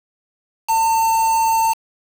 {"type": "tone with quantisation", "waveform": "triangle", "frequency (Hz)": 899, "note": "A5", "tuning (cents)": 37, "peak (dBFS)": -12, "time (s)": [0.68, 1.74], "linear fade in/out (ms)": 20, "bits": 4, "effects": []}